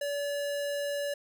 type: tone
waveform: square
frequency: 573 Hz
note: D5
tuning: 43 cents flat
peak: -31 dBFS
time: 0.01-1.14 s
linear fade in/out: 5 ms
effects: none